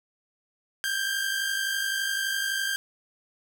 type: tone pair together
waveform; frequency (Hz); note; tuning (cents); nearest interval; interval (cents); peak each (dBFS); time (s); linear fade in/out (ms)
sawtooth; 1574.2 / 1626; G6 / G#6; +7 / -37; minor second; 56; -24 / -28; 0.84-2.76; 0
effects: none